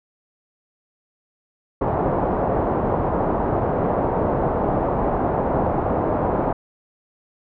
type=low-pass noise; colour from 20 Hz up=white; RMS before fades=-21 dBFS; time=1.81-6.53 s; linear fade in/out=5 ms; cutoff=870 Hz; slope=24 dB/octave; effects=none